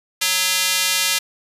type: tone with high-pass filter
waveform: square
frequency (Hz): 185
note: F#3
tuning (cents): 0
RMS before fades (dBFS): -19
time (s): 0.21-1.19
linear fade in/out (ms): 10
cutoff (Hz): 2900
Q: 0.87
effects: resampled to 32000 Hz